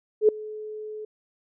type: tone with ADSR envelope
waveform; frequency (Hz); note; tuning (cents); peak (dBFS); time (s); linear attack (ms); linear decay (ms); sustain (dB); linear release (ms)
sine; 428.5; A4; -46; -11; 0.21-1.05; 77; 3; -22; 5
effects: none